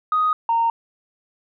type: tone pair in turn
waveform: sine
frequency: 1248 / 921.5 Hz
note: D#6 / A#5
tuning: +5 / -20 cents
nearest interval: perfect fourth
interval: 525 cents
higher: first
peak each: -15 dBFS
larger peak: neither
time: 0.12-0.33 / 0.49-0.7 s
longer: neither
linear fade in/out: 2 ms
effects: tanh soft clip ceiling -11 dBFS